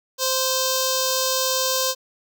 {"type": "tone with notch filter", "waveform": "5% pulse", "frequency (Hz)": 521, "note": "C5", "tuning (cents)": -7, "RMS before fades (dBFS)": -22, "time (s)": [0.18, 1.95], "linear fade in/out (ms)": 50, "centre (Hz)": 2100, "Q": 0.56, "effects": []}